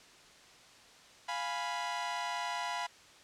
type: chord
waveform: sawtooth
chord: F diminished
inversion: none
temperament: equal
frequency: 698.5 / 830.6 / 987.8 Hz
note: F5 / Ab5 / Cb6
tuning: 0 / 0 / 0 cents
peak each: -36 / -37 / -33 dBFS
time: 1.28-2.87 s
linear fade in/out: 10 ms
effects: white hiss -57 dBFS RMS until 3.23 s + low-pass 6000 Hz 12 dB/octave